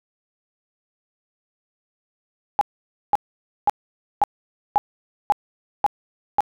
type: tone bursts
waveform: sine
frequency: 824 Hz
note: G#5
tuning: 14 cents flat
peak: -12 dBFS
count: 8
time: 2.59-6.406 s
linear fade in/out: 0 ms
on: 22 ms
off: 520 ms
effects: none